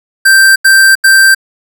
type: tone bursts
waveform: square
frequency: 1568 Hz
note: G6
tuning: in tune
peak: -3 dBFS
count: 3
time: 0.25-1.348 s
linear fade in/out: 10 ms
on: 310 ms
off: 84 ms
effects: none

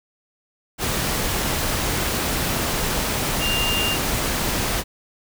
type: tone in noise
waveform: sine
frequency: 2800 Hz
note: F7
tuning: 4 cents sharp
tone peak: -22 dBFS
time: 3.39-3.98 s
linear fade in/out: 50 ms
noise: pink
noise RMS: -23 dBFS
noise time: 0.78-4.84 s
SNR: -2 dB
effects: none

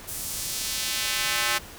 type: tone with high-pass filter sweep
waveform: square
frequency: 118.3 Hz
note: A#2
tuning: 26 cents sharp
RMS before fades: -28 dBFS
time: 0.07-1.59 s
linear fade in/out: 20 ms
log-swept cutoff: 10000 to 1400 Hz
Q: 0.83
effects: pink hiss -43 dBFS RMS until 1.78 s

